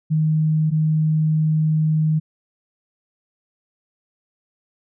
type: tone pair in turn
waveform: sine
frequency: 156 / 156 Hz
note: D#3 / D#3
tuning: +5 / +5 cents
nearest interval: unison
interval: 0 cents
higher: neither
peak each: -15 dBFS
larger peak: neither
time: 0.1-0.71 / 0.71-2.2 s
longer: second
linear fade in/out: 20 ms
effects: none